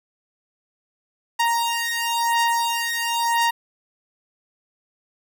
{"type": "beating tone pair", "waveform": "sawtooth", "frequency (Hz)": [932.3, 933.28], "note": ["A#5", "A#5"], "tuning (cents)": [0, 2], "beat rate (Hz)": 0.98, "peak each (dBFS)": -19, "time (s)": [1.39, 3.51], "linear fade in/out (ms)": 10, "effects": []}